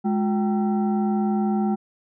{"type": "tone with frequency modulation", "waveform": "sine", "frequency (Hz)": 209.2, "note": "G#3", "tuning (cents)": 13, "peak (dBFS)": -19, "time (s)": [0.04, 1.76], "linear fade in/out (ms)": 20, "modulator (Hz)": 567, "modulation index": 0.72, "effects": []}